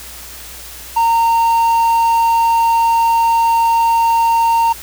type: tone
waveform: triangle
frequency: 920 Hz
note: A#5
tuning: 23 cents flat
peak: -8 dBFS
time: 0.96-4.73 s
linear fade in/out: 10 ms
effects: added 60 Hz sine -39 dBFS peak until 4.82 s + white hiss -33 dBFS RMS until 4.82 s